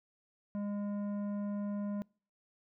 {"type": "tone with tanh clipping", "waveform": "triangle", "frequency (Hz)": 204.2, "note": "G#3", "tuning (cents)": -29, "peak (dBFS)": -36, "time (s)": [0.55, 2.02], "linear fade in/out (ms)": 0, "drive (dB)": 15, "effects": ["noise-tail reverb RT60 0.4 s tail -26 dB re dry"]}